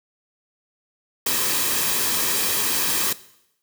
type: noise with comb filter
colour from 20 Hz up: white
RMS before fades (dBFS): -22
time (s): 1.26-3.13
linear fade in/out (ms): 5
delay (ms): 1.4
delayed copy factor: -0.5
effects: noise-tail reverb RT60 0.8 s tail -18 dB re dry